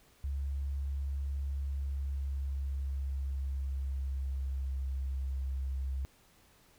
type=tone with pitch glide; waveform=sine; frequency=69.3 to 66.67 Hz; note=C#2 to C2; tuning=0 to +33 cents; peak=-32 dBFS; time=0.24-6.05 s; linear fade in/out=0 ms; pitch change=-67 cents; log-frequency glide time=1.54-4.94 s; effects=pink hiss -64 dBFS RMS until 6.78 s